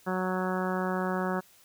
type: harmonic tone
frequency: 185 Hz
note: F#3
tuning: in tune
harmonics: 1 / 2 / 3 / 4 / 5 / 6 / 7 / 8 / 9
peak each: -31 / -34 / -36 / -37 / -38 / -39 / -39 / -40 / -41 dBFS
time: 0.06-1.41 s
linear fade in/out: 20 ms
effects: white hiss -59 dBFS RMS until 1.64 s